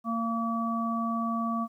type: harmonic tone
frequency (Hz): 229.1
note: A#3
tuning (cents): -30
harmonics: 1 / 3 / 5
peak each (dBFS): -29 / -36 / -31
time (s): 0.04-1.68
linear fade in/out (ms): 50
effects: 11-bit